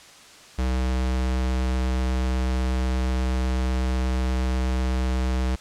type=tone; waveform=square; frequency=63.7 Hz; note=C2; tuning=46 cents flat; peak=-22 dBFS; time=0.58-5.56 s; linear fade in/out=10 ms; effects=white hiss -47 dBFS RMS until 5.6 s + low-pass 7000 Hz 12 dB/octave